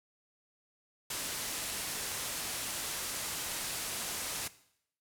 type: low-pass noise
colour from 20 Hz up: white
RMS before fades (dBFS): -38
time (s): 1.1-4.48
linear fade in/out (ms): 5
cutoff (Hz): 12000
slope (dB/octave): 24
effects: noise-tail reverb RT60 0.7 s tail -17 dB re dry